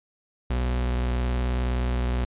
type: tone with vibrato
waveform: 40% pulse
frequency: 61.74 Hz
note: B1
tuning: in tune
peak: -22 dBFS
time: 0.5-2.25 s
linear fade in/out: 5 ms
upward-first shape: sine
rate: 19 Hz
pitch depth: 45 cents each way
effects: resampled to 8000 Hz